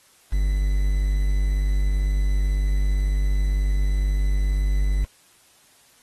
triangle tone with quantisation, 49 Hz, G1, in tune, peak -16 dBFS, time 0.32-5.05 s, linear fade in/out 10 ms, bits 7, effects white hiss -56 dBFS RMS until 6.02 s + AAC 32 kbps

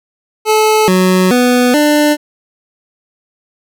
25% pulse tone with pitch steps, 432.5 / 184.9 / 247.5 / 297.4 Hz, A4 / F#3 / B3 / D4, -30 / -1 / +4 / +22 cents, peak -4 dBFS, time 0.45-2.17 s, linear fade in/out 50 ms, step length 430 ms, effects none

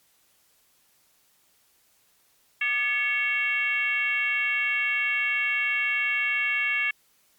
sine tone with frequency modulation, 2217 Hz, C#7, in tune, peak -22 dBFS, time 2.61-6.91 s, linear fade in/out 5 ms, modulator 506 Hz, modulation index 1.1, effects white hiss -64 dBFS RMS until 7.38 s + MP3 96 kbps

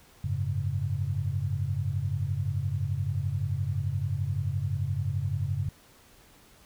sine chord, F# suspended second, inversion none, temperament just, 92.5 / 104.06 / 138.75 Hz, F#2 / G#2 / C#3, 0 / +4 / +2 cents, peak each -31 dBFS, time 0.24-5.69 s, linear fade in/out 5 ms, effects pink hiss -57 dBFS RMS until 6.65 s

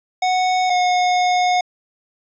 square tone pair in turn, 738 / 724.5 Hz, F#5 / F#5, -5 / -37 cents, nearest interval unison, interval 32 cents, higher first, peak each -16 / -15 dBFS, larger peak second, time 0.22-0.7 / 0.7-1.61 s, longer second, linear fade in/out 5 ms, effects resampled to 16000 Hz + 9-bit

